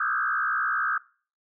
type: tone with frequency modulation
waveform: sine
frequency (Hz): 1412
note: F6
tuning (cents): +19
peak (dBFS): -23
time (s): 0-0.98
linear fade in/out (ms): 5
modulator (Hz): 62.2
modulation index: 3.4
effects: noise-tail reverb RT60 0.4 s tail -20 dB re dry